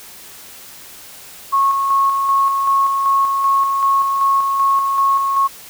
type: tone with tremolo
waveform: sine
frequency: 1096 Hz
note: C#6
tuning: 20 cents flat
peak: -11 dBFS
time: 1.52-5.48 s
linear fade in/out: 20 ms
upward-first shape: square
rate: 2.6 Hz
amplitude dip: 35%
effects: white hiss -38 dBFS RMS until 5.69 s